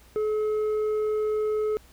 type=tone with tanh clipping; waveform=sine; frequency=428 Hz; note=A4; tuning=48 cents flat; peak=-24 dBFS; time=0.16-1.77 s; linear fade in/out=0 ms; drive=5 dB; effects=added 60 Hz sine -54 dBFS peak until 1.92 s + pink hiss -56 dBFS RMS until 1.92 s